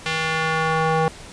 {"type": "tone with band-pass filter sweep", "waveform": "square", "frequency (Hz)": 160, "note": "D#3", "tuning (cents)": 49, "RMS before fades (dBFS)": -21, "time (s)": [0.06, 1.08], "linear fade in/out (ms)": 0, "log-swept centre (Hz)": [2700, 750], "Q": 1.1, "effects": ["pink hiss -40 dBFS RMS until 1.32 s", "resampled to 22050 Hz"]}